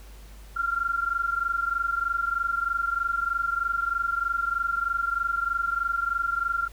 sine tone pair together, 1373.7 / 1396.9 Hz, F6 / F6, -29 / 0 cents, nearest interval unison, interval 29 cents, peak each -26 / -28 dBFS, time 0.56-6.68 s, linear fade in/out 10 ms, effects added 50 Hz sine -43 dBFS peak until 6.72 s + pink hiss -53 dBFS RMS until 6.72 s

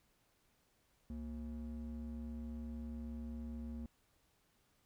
triangle ring-modulated tone, 149.4 Hz, D3, 30 cents sharp, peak -37 dBFS, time 1.1-3.86 s, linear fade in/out 0 ms, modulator 82.8 Hz, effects pink hiss -75 dBFS RMS until 4.85 s

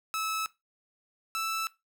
sawtooth tone pair in turn, 1300 / 1319.7 Hz, E6 / E6, -24 / +2 cents, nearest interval unison, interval 26 cents, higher second, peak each -26 dBFS, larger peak neither, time 0.14-0.46 / 1.35-1.67 s, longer neither, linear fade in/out 0 ms, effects noise-tail reverb RT60 0.2 s tail -18 dB re dry

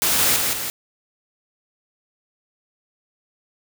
white noise with echo, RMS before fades -19 dBFS, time 0.02-0.36 s, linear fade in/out 0 ms, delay 170 ms, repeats 2, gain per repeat -4 dB, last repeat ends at 0.7 s, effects none

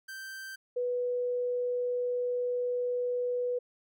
45% pulse / sine tone pair in turn, 1562 / 492 Hz, G6 / B4, -7 / -7 cents, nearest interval octave + minor sixth, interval 2000 cents, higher first, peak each -40 / -28 dBFS, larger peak second, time 0.08-0.56 / 0.76-3.59 s, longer second, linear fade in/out 10 ms, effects none

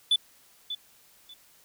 sine tone with echo, 3482 Hz, A7, 19 cents flat, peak -16 dBFS, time 0.11-0.16 s, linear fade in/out 5 ms, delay 590 ms, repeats 2, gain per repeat -14 dB, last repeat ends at 1.34 s, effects tanh soft clip ceiling -18 dBFS + white hiss -59 dBFS RMS until 1.64 s

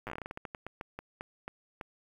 slowing click train, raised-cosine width 0.5 ms, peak -24 dBFS, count 20, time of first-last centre 0.07-1.812 s, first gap 8 ms, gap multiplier 1.23, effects 9-bit

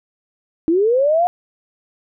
sine linear sweep, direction up, 311.1 to 725 Hz, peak -12 dBFS, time 0.68-1.27 s, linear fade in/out 0 ms, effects none

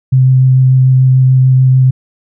sine tone with vibrato, 130 Hz, C3, 11 cents flat, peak -4 dBFS, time 0.12-1.91 s, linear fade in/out 10 ms, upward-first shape triangle, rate 6.8 Hz, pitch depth 12 cents each way, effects none

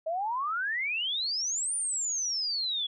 sine exponential two-way sweep, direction up then down, 622.3 to 9410 to 3334 Hz, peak -28 dBFS, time 0.06-2.87 s, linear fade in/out 10 ms, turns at 1.75 s, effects none

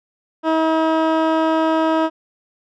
15% pulse tone with low-pass filter, 320.1 Hz, D#4, 49 cents sharp, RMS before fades -17 dBFS, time 0.43-2.1 s, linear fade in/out 50 ms, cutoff 2100 Hz, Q 0.52, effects none

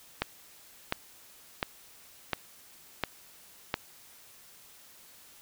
click train, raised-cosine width 0.3 ms, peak -11 dBFS, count 6, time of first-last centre 0.22-3.741 s, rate 1.42 Hz, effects white hiss -55 dBFS RMS until 5.41 s

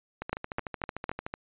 two click trains, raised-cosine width 0.5 ms, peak -19 / -14 dBFS, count 16 / 4, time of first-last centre 0.22-1.339 / 0.33-1.093 s, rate 13.4 / 3.93 Hz, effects resampled to 8000 Hz

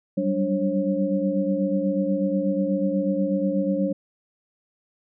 sine tone cluster, 189.1 / 197.3 / 291.9 / 541 Hz, F#3 / G3 / D4 / C#5, +38 / +11 / -10 / -42 cents, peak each -26 dBFS, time 0.17-3.93 s, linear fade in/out 10 ms, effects none

